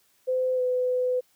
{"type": "tone with pitch glide", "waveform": "sine", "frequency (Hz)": [512, 502.6], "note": ["C5", "B4"], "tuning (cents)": [-38, 30], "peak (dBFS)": -22, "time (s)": [0.27, 1.21], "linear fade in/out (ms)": 20, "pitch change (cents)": -32, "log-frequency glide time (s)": [0.55, 0.61], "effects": ["white hiss -65 dBFS RMS until 1.35 s", "high-pass 60 Hz 12 dB/octave"]}